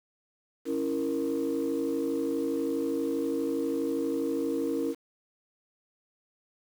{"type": "chord", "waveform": "sine", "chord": "A# diminished", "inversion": "first", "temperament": "equal", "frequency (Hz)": [277.2, 329.6, 466.2], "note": ["C#4", "E4", "A#4"], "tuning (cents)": [0, 0, 0], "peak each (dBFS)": -30, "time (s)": [0.65, 4.95], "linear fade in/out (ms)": 50, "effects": ["tanh soft clip ceiling -21 dBFS", "8-bit"]}